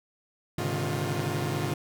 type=tone cluster; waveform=sawtooth; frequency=103.6 / 130.9 / 143.9 / 155.3 / 353.4 Hz; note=G#2 / C3 / D3 / D#3 / F4; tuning=-4 / +1 / -35 / -3 / +21 cents; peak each=-30 dBFS; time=0.58-1.74 s; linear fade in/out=5 ms; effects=none